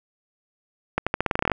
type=accelerating click train; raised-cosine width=0.5 ms; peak=-6 dBFS; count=13; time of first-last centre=0.98-1.517 s; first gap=86 ms; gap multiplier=0.87; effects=none